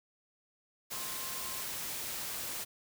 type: tone in noise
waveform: sine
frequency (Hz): 1057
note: C6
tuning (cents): +17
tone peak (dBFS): -49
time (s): 0.92-1.63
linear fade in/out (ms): 20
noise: white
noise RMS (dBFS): -39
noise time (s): 0.9-2.65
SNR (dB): -13
effects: none